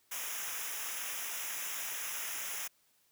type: noise with comb filter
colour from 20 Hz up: white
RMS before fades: -39 dBFS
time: 0.11-2.68 s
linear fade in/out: 10 ms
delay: 0.23 ms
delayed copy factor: -0.85
effects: white hiss -71 dBFS RMS until 3.11 s